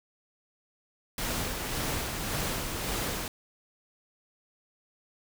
pink noise with tremolo, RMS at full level -31 dBFS, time 1.18-3.28 s, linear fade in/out 2 ms, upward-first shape sine, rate 1.8 Hz, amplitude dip 35%, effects none

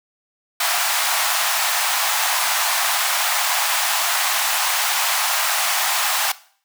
pink high-pass noise, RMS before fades -20 dBFS, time 0.6-6.32 s, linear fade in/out 5 ms, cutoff 700 Hz, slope 48 dB/octave, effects noise-tail reverb RT60 0.5 s tail -18 dB re dry

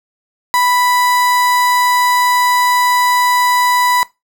35% pulse tone, 987.8 Hz, B5, in tune, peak -9 dBFS, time 0.54-4.03 s, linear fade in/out 0 ms, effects noise-tail reverb RT60 0.2 s tail -19 dB re dry

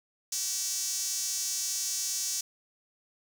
sawtooth tone with high-pass filter, 382.7 Hz, G4, 42 cents flat, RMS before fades -32 dBFS, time 0.32-2.41 s, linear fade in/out 5 ms, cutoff 6100 Hz, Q 2.9, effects none

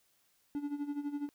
triangle tone with tremolo, 288.8 Hz, D4, 29 cents flat, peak -30 dBFS, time 0.55-1.29 s, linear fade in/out 0 ms, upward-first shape sine, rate 12 Hz, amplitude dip 75%, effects white hiss -72 dBFS RMS until 1.34 s

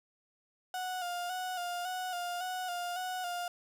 35% pulse tone with vibrato, 721 Hz, F#5, 45 cents flat, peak -33 dBFS, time 0.74-3.48 s, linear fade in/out 2 ms, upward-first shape square, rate 1.8 Hz, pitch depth 39 cents each way, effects none

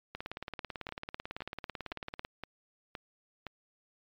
two click trains, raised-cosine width 0.3 ms, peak -22 / -23 dBFS, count 39 / 6, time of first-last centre 0.15-2.249 / 0.89-3.467 s, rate 18.1 / 1.94 Hz, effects low-pass 5000 Hz 12 dB/octave + MP3 96 kbps

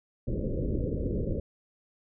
pink low-pass noise, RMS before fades -30 dBFS, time 0.27-1.4 s, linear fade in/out 5 ms, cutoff 560 Hz, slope 96 dB/octave, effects none

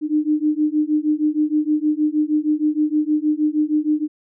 sine beating tone pair, 300.4 / 306.8 Hz, D4 / D#4, +39 / -24 cents, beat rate 6.4 Hz, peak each -19 dBFS, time 0.01-4.08 s, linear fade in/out 50 ms, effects none

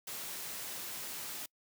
white noise, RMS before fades -42 dBFS, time 0.07-1.46 s, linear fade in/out 5 ms, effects noise-tail reverb RT60 0.1 s tail -26 dB re dry + high-pass 100 Hz 12 dB/octave

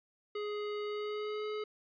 square tone with pitch glide, 417.2 to 425 Hz, G#4 to G#4, +8 to +40 cents, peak -36 dBFS, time 0.35-1.64 s, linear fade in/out 5 ms, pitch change +32 cents, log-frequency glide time 0.85-1.46 s, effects resampled to 11025 Hz

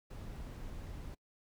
brown noise, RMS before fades -45 dBFS, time 0.1-1.15 s, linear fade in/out 10 ms, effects noise-tail reverb RT60 0.1 s tail -24 dB re dry

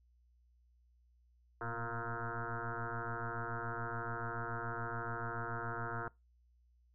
sine tone with frequency modulation, 698.5 Hz, F5, in tune, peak -37 dBFS, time 1.61-6.08 s, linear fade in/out 2 ms, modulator 117 Hz, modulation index 7.2, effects noise-tail reverb RT60 0.2 s tail -22 dB re dry + added 60 Hz sine -66 dBFS peak until 6.94 s

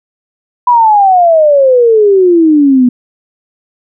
sine exponential sweep, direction down, 996 to 242.5 Hz, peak -3 dBFS, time 0.67-2.89 s, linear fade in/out 5 ms, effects none

